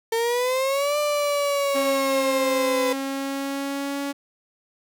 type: exponential two-way sweep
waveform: 35% pulse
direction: up then down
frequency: 451.3 to 594 to 503 Hz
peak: -19 dBFS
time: 0.12-2.93 s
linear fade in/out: 5 ms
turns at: 0.98 s
type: tone with pitch glide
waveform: sawtooth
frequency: 271.4 to 280.8 Hz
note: C#4 to C#4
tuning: -36 to +22 cents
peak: -22 dBFS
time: 1.74-4.13 s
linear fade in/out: 20 ms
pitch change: +58 cents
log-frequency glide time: 3-4.01 s
effects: none